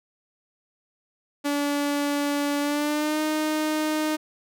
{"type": "tone with pitch glide", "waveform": "sawtooth", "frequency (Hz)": [287.7, 308.3], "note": ["D4", "D#4"], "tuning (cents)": [-36, -16], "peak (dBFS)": -19, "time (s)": [1.44, 4.17], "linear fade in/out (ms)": 20, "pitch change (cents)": 120, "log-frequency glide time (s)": [2.6, 3.21], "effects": []}